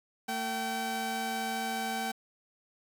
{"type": "tone pair together", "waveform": "sawtooth", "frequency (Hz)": [225.6, 770], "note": ["A3", "G5"], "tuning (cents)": [44, -31], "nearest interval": "octave + major sixth", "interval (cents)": 2125, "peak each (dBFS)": [-33, -29], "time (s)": [0.28, 2.12], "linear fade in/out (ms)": 10, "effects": ["9-bit"]}